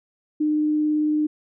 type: tone with vibrato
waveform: sine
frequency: 303.3 Hz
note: D#4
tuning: 44 cents flat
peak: -18 dBFS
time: 0.4-1.27 s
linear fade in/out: 10 ms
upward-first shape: triangle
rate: 18 Hz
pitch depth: 8 cents each way
effects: none